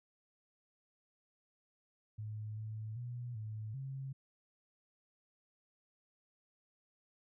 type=tone with pitch steps; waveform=sine; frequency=107.3 / 109 / 121.4 / 108.4 / 134.7 Hz; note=A2 / A2 / B2 / A2 / C#3; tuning=-43 / -16 / -29 / -25 / -49 cents; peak=-40 dBFS; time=2.18-4.13 s; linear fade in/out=10 ms; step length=390 ms; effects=none